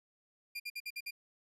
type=tone bursts; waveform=30% pulse; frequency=2399 Hz; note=D7; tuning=36 cents sharp; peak=-36 dBFS; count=6; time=0.55-1.109 s; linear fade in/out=10 ms; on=49 ms; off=53 ms; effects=resampled to 32000 Hz